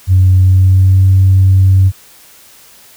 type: tone with pitch glide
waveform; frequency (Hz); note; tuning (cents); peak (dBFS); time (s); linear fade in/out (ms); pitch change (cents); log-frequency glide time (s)
sine; 92.9 to 95.02; F#2 to F#2; +7 to +47; -3; 0.07-1.92; 50; +40; 0.38-1.04
effects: tanh soft clip ceiling 0 dBFS + white hiss -41 dBFS RMS until 2.96 s